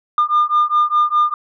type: beating tone pair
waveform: sine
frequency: 1205 / 1209.9 Hz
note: D6 / D#6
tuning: +44 / -49 cents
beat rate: 4.9 Hz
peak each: -14 dBFS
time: 0.18-1.34 s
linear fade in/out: 2 ms
effects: tanh soft clip ceiling -8 dBFS